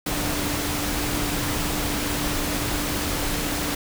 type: tone in noise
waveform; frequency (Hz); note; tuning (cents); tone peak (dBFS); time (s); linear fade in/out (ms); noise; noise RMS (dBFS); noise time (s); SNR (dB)
sine; 293.7; D4; 0; -31; 0.06-3.75; 5; pink; -26; 0.06-3.75; -8
effects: none